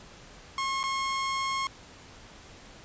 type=tone with dropouts; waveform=sawtooth; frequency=1080 Hz; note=C#6; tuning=45 cents flat; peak=-24 dBFS; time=0.58-1.67 s; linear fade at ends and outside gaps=1 ms; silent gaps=0.831-0.838 s; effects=pink hiss -50 dBFS RMS until 2.84 s + resampled to 16000 Hz

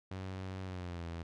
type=tone with pitch glide; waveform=sawtooth; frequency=94.3 to 84.01 Hz; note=F#2 to E2; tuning=+33 to +33 cents; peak=-36 dBFS; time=0.11-1.23 s; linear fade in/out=5 ms; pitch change=-200 cents; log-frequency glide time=0.64-1.05 s; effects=low-pass 5000 Hz 12 dB/octave

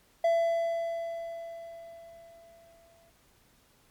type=tone with exponential decay; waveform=triangle; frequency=670 Hz; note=E5; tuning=28 cents sharp; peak=-19 dBFS; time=0.24-3.1 s; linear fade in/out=5 ms; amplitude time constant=620 ms; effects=pink hiss -64 dBFS RMS until 3.9 s + MP3 96 kbps

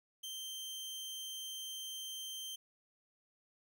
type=tone; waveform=sawtooth; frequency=3136 Hz; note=G7; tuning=in tune; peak=-39 dBFS; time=0.23-2.56 s; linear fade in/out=10 ms; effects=none

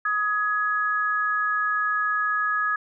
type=tone pair together; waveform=sine; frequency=1257.1 / 1678 Hz; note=D#6 / G#6; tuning=+17 / +17 cents; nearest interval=perfect fourth; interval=500 cents; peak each=-24 dBFS; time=0.05-2.76 s; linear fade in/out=5 ms; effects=none

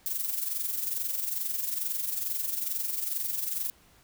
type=noise with amplitude modulation; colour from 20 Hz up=violet; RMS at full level=-29 dBFS; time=0.06-3.7 s; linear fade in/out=0 ms; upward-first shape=sine; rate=22.3 Hz; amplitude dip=60%; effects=pink hiss -60 dBFS RMS until 4.03 s

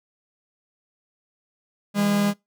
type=tone pair together; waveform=45% pulse; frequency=164.7 / 203.9 Hz; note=E3 / G#3; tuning=-1 / -32 cents; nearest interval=major third; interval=369 cents; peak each=-30 / -19 dBFS; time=1.94-2.34 s; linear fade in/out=50 ms; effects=noise-tail reverb RT60 0.2 s tail -24 dB re dry

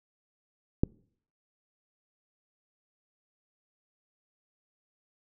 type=click; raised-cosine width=3 ms; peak=-10 dBFS; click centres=0.835 s; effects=noise-tail reverb RT60 0.6 s tail -26 dB re dry

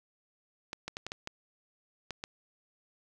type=clicks; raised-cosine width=0.2 ms; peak=-20 dBFS; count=8; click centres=0.731 / 0.88 / 0.969 / 1.066 / 1.119 / 1.274 / 2.107 / 2.239 s; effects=none

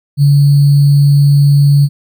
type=tone with sample-and-hold; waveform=sine; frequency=142.7 Hz; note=D3; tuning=49 cents flat; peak=-4 dBFS; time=0.17-1.89 s; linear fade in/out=50 ms; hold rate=4410 Hz; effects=none

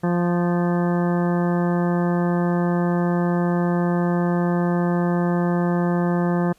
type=harmonic tone with a mistuned harmonic; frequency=174.8 Hz; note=F3; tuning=2 cents sharp; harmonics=1 / 2 / 3 / 4 / 5 / 6 / 7 / 9 / 10; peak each=-19 / -25 / -29 / -31 / -33 / -35 / -36 / -38 / -39 dBFS; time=0.03-6.53 s; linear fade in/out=10 ms; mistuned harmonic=9; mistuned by=-22 cents; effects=pink hiss -58 dBFS RMS until 6.58 s + resampled to 32000 Hz

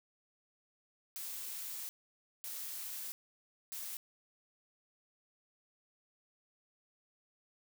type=noise bursts at uneven times; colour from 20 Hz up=blue; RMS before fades=-43 dBFS; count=3; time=1.16-1.89 / 2.44-3.12 / 3.72-3.97 s; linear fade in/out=0 ms; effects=none

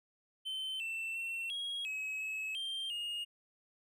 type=tone with pitch steps; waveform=triangle; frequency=3079 / 2677 / 2707 / 3294 / 2558 / 2577 / 3167 / 2851 Hz; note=G7 / E7 / E7 / G#7 / D#7 / E7 / G7 / F7; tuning=-32 / +26 / +45 / -15 / +47 / -40 / +17 / +35 cents; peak=-35 dBFS; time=0.45-3.25 s; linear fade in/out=20 ms; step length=350 ms; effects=none

